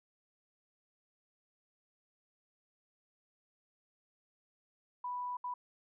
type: tone bursts at uneven times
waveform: sine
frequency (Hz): 987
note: B5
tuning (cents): -1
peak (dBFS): -36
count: 2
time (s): 5.04-5.37 / 5.44-5.54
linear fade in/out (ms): 5
effects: none